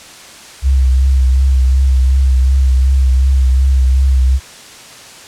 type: tone with vibrato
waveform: sine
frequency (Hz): 65.7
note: C2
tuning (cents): +8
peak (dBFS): -7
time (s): 0.62-4.4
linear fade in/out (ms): 50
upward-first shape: triangle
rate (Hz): 2.7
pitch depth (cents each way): 46
effects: white hiss -35 dBFS RMS until 5.27 s + low-pass 8000 Hz 12 dB/octave